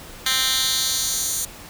10% pulse tone with high-pass filter sweep, 261.6 Hz, C4, in tune, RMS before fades -22 dBFS, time 0.26-1.45 s, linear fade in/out 2 ms, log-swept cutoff 2600 to 7600 Hz, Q 1.5, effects pink hiss -40 dBFS RMS until 1.69 s

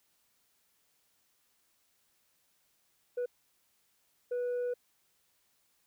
sine tone bursts at uneven times, 490 Hz, B4, 14 cents flat, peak -28 dBFS, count 2, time 3.17-3.26 / 4.31-4.74 s, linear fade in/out 10 ms, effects tanh soft clip ceiling -30 dBFS + white hiss -73 dBFS RMS until 5.86 s

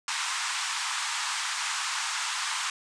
pink band-pass noise, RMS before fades -31 dBFS, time 0.08-2.7 s, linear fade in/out 2 ms, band 900 to 8900 Hz, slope 48 dB/octave, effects none

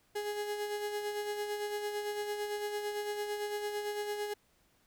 35% pulse tone with tremolo, 415.3 Hz, G#4, in tune, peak -31 dBFS, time 0.15-4.34 s, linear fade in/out 10 ms, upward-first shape sine, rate 8.9 Hz, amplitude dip 45%, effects pink hiss -70 dBFS RMS until 4.86 s

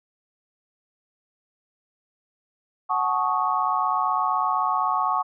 sine chord, D# half-diminished seventh, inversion first, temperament equal with one note detuned, 740 / 867.9 / 1108.7 / 1244.5 Hz, F#5 / A5 / C#6 / D#6, 0 / -24 / 0 / 0 cents, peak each -27 / -27 / -23 / -29 dBFS, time 2.89-5.23 s, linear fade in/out 20 ms, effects none

